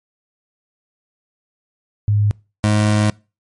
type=tone pair in turn; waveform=sine / 25% pulse; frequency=103.83 / 105.71 Hz; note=G#2 / G#2; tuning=0 / +31 cents; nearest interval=unison; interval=31 cents; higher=second; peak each=-12 / -9 dBFS; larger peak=second; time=2.08-2.31 / 2.64-3.1 s; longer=second; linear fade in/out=0 ms; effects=noise-tail reverb RT60 0.3 s tail -24 dB re dry + MP3 48 kbps